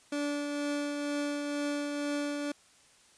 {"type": "tone with tremolo", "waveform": "30% pulse", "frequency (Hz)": 290, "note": "D4", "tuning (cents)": -22, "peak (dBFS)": -27, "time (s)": [0.12, 2.52], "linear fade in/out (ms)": 5, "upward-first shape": "triangle", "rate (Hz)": 2.1, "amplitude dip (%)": 35, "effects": ["white hiss -61 dBFS RMS until 3.17 s", "resampled to 22050 Hz"]}